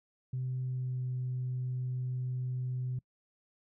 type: tone with pitch glide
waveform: sine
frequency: 128.2 to 126.73 Hz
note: C3 to B2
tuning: -35 to +45 cents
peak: -31 dBFS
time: 0.33-2.99 s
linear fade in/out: 5 ms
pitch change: -20 cents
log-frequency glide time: 0.62-1.08 s
effects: noise-tail reverb RT60 0.1 s tail -26 dB re dry + tanh soft clip ceiling -28 dBFS